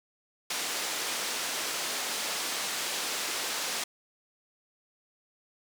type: band-pass noise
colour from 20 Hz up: white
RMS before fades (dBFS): -33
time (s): 0.5-3.84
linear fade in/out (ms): 5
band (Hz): 290 to 7000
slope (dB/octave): 12
effects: none